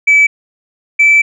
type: tone pair in turn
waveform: sine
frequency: 2300 / 2319 Hz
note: D7 / D7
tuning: -37 / -22 cents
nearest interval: unison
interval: 15 cents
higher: second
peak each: -3 dBFS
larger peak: neither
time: 0.07-0.27 / 0.99-1.22 s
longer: second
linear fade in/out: 10 ms
effects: tanh soft clip ceiling -2 dBFS